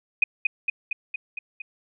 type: tone with echo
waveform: sine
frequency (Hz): 2489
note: D#7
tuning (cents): 0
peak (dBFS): -14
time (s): 0.22-0.24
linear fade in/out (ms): 5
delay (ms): 230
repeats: 6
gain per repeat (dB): -3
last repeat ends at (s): 1.62
effects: none